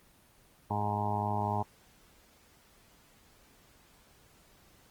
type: harmonic tone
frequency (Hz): 103.83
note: G#2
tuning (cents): 0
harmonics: 1 / 2 / 3 / 4 / 6 / 7 / 8 / 9 / 10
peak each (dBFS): -34 / -38 / -46 / -41 / -41 / -39 / -34 / -36 / -43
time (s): 0.7-1.63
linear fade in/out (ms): 10
effects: pink hiss -62 dBFS RMS until 4.9 s + Opus 24 kbps